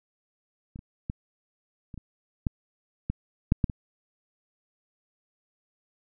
clicks, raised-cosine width 5 ms, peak -28 / -30 / -18 / -28 / -28 / -13 / -15 / -7 / -9 / -20 dBFS, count 10, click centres 0.759 / 0.791 / 1.099 / 1.942 / 1.977 / 2.468 / 3.1 / 3.521 / 3.642 / 3.698 s, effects none

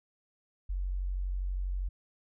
sine tone, 46.19 Hz, F#1, 2 cents flat, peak -30 dBFS, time 0.69-1.89 s, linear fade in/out 10 ms, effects none

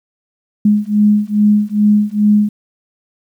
sine beating tone pair, 207.7 / 210.1 Hz, G#3 / G#3, 0 / +20 cents, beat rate 2.4 Hz, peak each -12 dBFS, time 0.65-2.49 s, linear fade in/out 5 ms, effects 8-bit

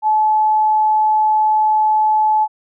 sine tone, 861 Hz, A5, 38 cents flat, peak -11 dBFS, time 0.02-2.48 s, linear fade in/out 50 ms, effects none

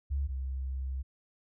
sine tone pair in turn, 69.5 / 65.98 Hz, C#2 / C2, +5 / +15 cents, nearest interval minor second, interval 90 cents, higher first, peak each -28 / -32 dBFS, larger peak first, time 0.1-0.28 / 0.28-1.03 s, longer second, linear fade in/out 20 ms, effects none

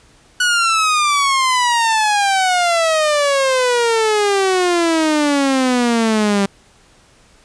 sawtooth exponential sweep, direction down, 1480 to 196 Hz, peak -9 dBFS, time 0.4-6.46 s, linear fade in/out 5 ms, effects pink hiss -50 dBFS RMS until 7.44 s + resampled to 22050 Hz

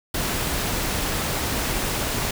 pink noise, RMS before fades -25 dBFS, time 0.14-2.31 s, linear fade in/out 5 ms, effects none

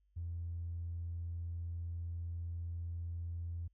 triangle tone with tanh clipping, 85 Hz, F2, 46 cents flat, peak -38 dBFS, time 0.16-3.68 s, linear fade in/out 10 ms, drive 4 dB, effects added 50 Hz sine -70 dBFS peak until 3.73 s

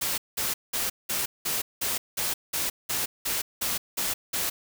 white noise bursts, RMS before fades -28 dBFS, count 13, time 0.01-4.5 s, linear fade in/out 10 ms, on 170 ms, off 190 ms, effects none

